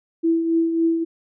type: tone with tremolo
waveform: sine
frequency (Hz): 330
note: E4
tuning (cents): +2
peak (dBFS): -14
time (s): 0.23-1.05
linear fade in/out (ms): 20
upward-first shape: triangle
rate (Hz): 3.6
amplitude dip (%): 55
effects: none